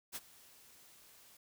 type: noise with ADSR envelope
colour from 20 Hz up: white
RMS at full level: -41 dBFS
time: 0.12-1.37 s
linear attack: 39 ms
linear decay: 34 ms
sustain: -20 dB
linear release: 5 ms
effects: none